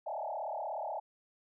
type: tone with frequency modulation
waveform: sine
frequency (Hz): 740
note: F#5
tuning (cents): 0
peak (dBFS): -35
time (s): 0.06-1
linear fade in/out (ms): 10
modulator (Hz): 36.6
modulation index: 3.9
effects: none